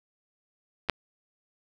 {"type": "clicks", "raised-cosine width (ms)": 0.3, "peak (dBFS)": [-28, -6], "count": 2, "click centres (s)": [0.887, 0.897], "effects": []}